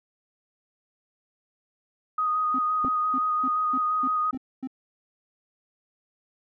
sine tone with vibrato, 1244.5 Hz, D#6, in tune, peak -22 dBFS, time 2.18-4.31 s, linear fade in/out 5 ms, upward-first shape square, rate 5.8 Hz, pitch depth 13 cents each way
triangle tone bursts, 261.6 Hz, C4, in tune, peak -27 dBFS, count 8, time 2.54-4.674 s, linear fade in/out 5 ms, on 48 ms, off 250 ms
clicks, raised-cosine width 2 ms, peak -20 / -29 dBFS, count 2, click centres 2.848 / 4.346 s
effects none

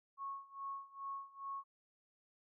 sine tone with tremolo, 1100 Hz, C#6, 14 cents flat, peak -40 dBFS, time 0.17-1.64 s, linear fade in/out 50 ms, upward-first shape sine, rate 2.4 Hz, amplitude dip 90%, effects none

